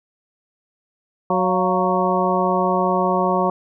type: harmonic tone with a mistuned harmonic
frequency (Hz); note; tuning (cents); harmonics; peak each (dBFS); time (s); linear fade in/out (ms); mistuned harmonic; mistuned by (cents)
185; F#3; 0; 1 / 2 / 3 / 4 / 5 / 6; -23 / -23 / -23 / -23 / -23 / -23; 1.3-3.5; 2; 4; -77
effects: none